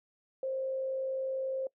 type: tone with frequency modulation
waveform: sine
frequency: 529 Hz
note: C5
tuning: 19 cents sharp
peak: -31 dBFS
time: 0.43-1.67 s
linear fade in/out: 2 ms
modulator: 51.1 Hz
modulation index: 0.21
effects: noise-tail reverb RT60 0.1 s tail -22 dB re dry